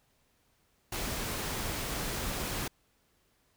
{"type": "noise", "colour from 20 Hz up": "pink", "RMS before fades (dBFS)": -35, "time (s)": [0.92, 2.68], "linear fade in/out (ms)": 5, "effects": ["pink hiss -71 dBFS RMS until 3.56 s"]}